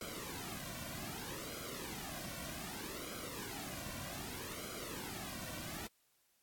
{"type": "noise with flanger", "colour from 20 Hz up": "pink", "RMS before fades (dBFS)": -45, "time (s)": [0.01, 5.87], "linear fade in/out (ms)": 2, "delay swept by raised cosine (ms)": [1.1, 2.4], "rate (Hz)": 0.64, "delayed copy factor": -0.8, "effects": ["white hiss -75 dBFS RMS until 6.42 s", "AAC 64 kbps"]}